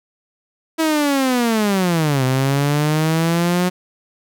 sawtooth linear two-way sweep, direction down then up, 325.9 to 128 to 182.1 Hz, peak -11 dBFS, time 0.78-3.7 s, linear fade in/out 20 ms, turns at 2.24 s, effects none

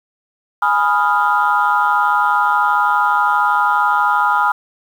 sine chord, F half-diminished seventh, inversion first, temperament equal, 830.6 / 987.8 / 1244.5 / 1396.9 Hz, Ab5 / Cb6 / Eb6 / F6, 0 / 0 / 0 / 0 cents, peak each -17 dBFS, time 0.62-4.52 s, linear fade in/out 5 ms, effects tanh soft clip ceiling -3 dBFS + 7-bit

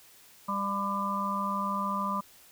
harmonic tone with a mistuned harmonic, 198.5 Hz, G3, 22 cents sharp, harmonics 1 / 3 / 5 / 6, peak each -34 / -41 / -32 / -32 dBFS, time 0.48-2.21 s, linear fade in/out 10 ms, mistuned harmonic 5, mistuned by +23 cents, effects white hiss -56 dBFS RMS until 2.51 s

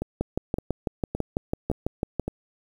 two click trains, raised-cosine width 2 ms, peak -11 / -15 dBFS, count 13 / 5, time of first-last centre 0.21-2.197 / 0.02-2.28 s, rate 6.04 / 1.77 Hz, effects 8-bit

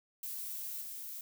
violet noise with level steps, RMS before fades -41 / -44 dBFS, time 0.23-1.21 s, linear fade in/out 2 ms, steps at 0.81 s, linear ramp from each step 10 ms, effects none

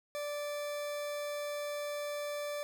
40% pulse tone, 585 Hz, D5, 7 cents flat, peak -35 dBFS, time 0.15-2.63 s, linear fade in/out 0 ms, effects none

